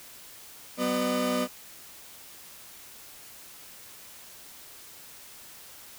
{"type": "tone cluster", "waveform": "30% pulse", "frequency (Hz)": [188.6, 249.8, 605], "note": ["F#3", "B3", "D#5"], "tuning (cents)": [33, 20, -49], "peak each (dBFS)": [-32, -25, -27], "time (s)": [0.77, 1.48], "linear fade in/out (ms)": 50, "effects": ["white hiss -48 dBFS RMS until 5.98 s"]}